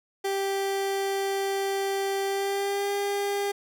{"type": "tone with pitch glide", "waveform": "30% pulse", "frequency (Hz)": [392, 402.6], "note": ["G4", "G4"], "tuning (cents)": [0, 46], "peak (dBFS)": -23, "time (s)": [0.24, 3.52], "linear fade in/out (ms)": 10, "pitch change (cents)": 46, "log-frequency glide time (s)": [2.25, 2.92], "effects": []}